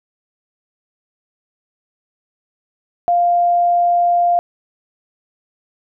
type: tone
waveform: sine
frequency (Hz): 698.5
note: F5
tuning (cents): 0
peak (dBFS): -11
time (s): 3.08-4.39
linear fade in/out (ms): 0
effects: none